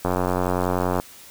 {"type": "click train", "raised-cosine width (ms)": 1, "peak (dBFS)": -8, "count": 87, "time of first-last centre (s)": [0.05, 0.999], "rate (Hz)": 90.6, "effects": ["white hiss -45 dBFS RMS until 1.3 s"]}